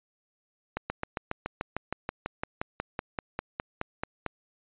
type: slowing click train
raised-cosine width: 0.5 ms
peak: -15 dBFS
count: 21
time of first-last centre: 0.77-4.263 s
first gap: 130 ms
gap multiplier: 1.03
effects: resampled to 8000 Hz